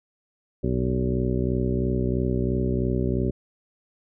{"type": "harmonic tone with a mistuned harmonic", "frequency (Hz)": 63, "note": "B1", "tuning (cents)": 35, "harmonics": [1, 2, 3, 4, 5, 6, 7, 9], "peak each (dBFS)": [-28, -27, -29, -29, -35, -28, -36, -37], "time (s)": [0.63, 3.31], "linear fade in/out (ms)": 10, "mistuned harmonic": 1, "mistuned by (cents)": 34, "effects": []}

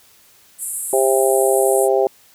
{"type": "band-pass noise", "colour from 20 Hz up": "pink", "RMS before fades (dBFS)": -26, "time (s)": [0.58, 1.89], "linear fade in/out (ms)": 50, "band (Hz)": [7800, 12000], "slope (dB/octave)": 96}
{"type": "harmonic tone", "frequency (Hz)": 132.6, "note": "C3", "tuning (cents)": 23, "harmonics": [3, 4, 5, 6], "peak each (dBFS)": [-16, -18, -20, -22], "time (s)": [0.93, 2.07], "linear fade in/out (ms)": 2}
{"effects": ["white hiss -51 dBFS RMS until 2.34 s"]}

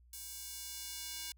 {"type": "tone with high-pass filter sweep", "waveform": "square", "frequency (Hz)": 318.7, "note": "D#4", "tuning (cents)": 42, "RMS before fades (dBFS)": -45, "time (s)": [0.13, 1.32], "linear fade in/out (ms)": 2, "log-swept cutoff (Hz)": [7900, 3700], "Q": 0.77, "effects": ["added 60 Hz sine -60 dBFS peak until 1.37 s"]}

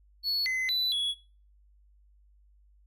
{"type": "tone with pitch steps", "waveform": "triangle", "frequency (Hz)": [4399, 2043, 3982, 3367], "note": ["C#8", "C7", "B7", "G#7"], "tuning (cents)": [-14, -42, 14, 23], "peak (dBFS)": -25, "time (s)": [0.23, 1.15], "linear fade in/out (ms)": 50, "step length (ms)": 230, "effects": ["noise-tail reverb RT60 0.4 s tail -23 dB re dry", "added 50 Hz sine -58 dBFS peak until 2.86 s"]}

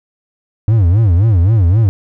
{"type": "tone with vibrato", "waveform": "triangle", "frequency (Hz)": 98.2, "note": "G2", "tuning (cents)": 4, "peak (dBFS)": -5, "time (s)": [0.68, 1.89], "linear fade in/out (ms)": 0, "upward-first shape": "sine", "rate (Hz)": 3.8, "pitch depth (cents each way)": 280, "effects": []}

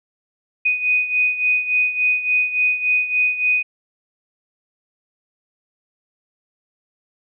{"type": "beating tone pair", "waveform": "sine", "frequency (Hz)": [2489, 2492.5], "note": ["D#7", "D#7"], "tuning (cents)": [0, 2], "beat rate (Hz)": 3.5, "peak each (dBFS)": [-17, -22], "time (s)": [0.65, 3.63], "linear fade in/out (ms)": 10, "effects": []}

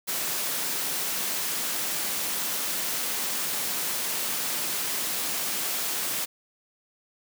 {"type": "high-pass noise", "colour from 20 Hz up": "white", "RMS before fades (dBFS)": -29, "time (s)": [0.07, 6.26], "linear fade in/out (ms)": 20, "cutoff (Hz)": 140, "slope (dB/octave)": 24, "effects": []}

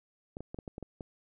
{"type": "clicks", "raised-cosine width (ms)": 2, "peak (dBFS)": -27, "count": 8, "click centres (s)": [0.369, 0.406, 0.545, 0.588, 0.678, 0.781, 0.827, 1.008], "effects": []}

